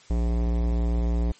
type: tone with hard clipping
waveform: sine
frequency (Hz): 58.27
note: A#1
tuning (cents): 0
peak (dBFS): -23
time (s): 0.1-1.32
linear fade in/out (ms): 5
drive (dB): 18
effects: white hiss -53 dBFS RMS until 1.39 s + MP3 32 kbps